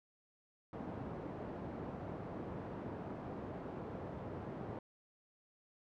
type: band-pass noise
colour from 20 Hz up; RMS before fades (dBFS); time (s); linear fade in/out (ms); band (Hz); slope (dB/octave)
pink; -45; 0.73-4.79; 2; 110 to 770; 12
effects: none